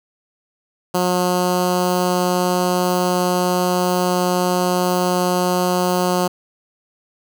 10% pulse tone with notch filter, 180.1 Hz, F#3, 46 cents flat, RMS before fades -18 dBFS, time 0.94-6.28 s, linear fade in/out 10 ms, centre 2300 Hz, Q 1.5, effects none

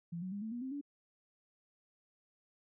sine tone with pitch steps, 170 / 185.39 / 202.2 / 220.5 / 240.4 / 262.2 / 285.9 Hz, F3 / F#3 / G#3 / A3 / B3 / C4 / D4, -46 / +4 / -46 / +4 / -46 / +4 / -46 cents, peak -38 dBFS, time 0.12-0.813 s, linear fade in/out 10 ms, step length 99 ms, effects none

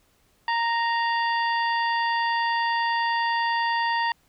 harmonic tone with a mistuned harmonic, 930 Hz, A#5, 4 cents flat, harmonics 1 / 2 / 3 / 4 / 5, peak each -23 / -27 / -35 / -39 / -37 dBFS, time 0.48-4.12 s, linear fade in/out 2 ms, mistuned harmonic 4, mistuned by -120 cents, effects pink hiss -64 dBFS RMS until 4.28 s

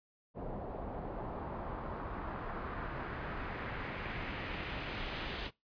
pink noise with low-pass filter sweep, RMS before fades -41 dBFS, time 0.34-5.51 s, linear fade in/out 50 ms, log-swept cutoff 650 to 3400 Hz, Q 1.6, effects noise-tail reverb RT60 0.2 s tail -22 dB re dry + resampled to 11025 Hz

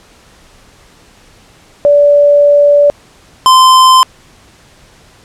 sine / square tone pair in turn, 579 / 1034.6 Hz, D5 / C6, -25 / -20 cents, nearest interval minor seventh, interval 1005 cents, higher second, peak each -3 dBFS, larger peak neither, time 1.85-2.9 / 3.46-4.03 s, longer first, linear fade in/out 0 ms, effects pink hiss -43 dBFS RMS until 5.24 s + low-pass 9000 Hz 12 dB/octave

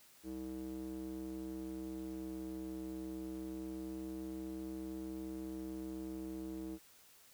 square tone with band-pass filter, 64.3 Hz, C2, 30 cents flat, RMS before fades -44 dBFS, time 0.23-6.79 s, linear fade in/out 50 ms, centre 320 Hz, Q 3.7, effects white hiss -63 dBFS RMS until 7.33 s

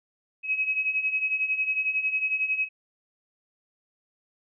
sine beating tone pair, 2544 / 2555 Hz, D#7 / D#7, +38 / +45 cents, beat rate 11 Hz, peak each -30 / -25 dBFS, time 0.43-2.69 s, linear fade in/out 50 ms, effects none

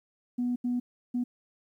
sine tone bursts at uneven times, 245.2 Hz, B3, 12 cents flat, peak -25 dBFS, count 3, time 0.38-0.56 / 0.64-0.8 / 1.14-1.24 s, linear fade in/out 10 ms, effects tanh soft clip ceiling -22 dBFS + 11-bit

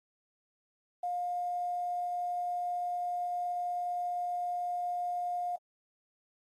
sine tone with quantisation, 710 Hz, F5, 28 cents sharp, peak -31 dBFS, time 1.03-5.56 s, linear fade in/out 5 ms, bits 10, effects AAC 32 kbps

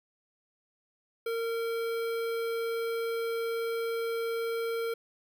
square tone with notch filter, 459.4 Hz, A#4, 25 cents flat, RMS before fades -32 dBFS, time 1.26-4.94 s, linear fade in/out 5 ms, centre 6900 Hz, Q 0.84, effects none

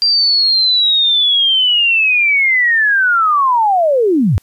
sine linear sweep, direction down, 4751 to 74.1 Hz, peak -9 dBFS, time 0.02-4.38 s, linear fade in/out 0 ms, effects white hiss -54 dBFS RMS until 4.42 s + resampled to 32000 Hz

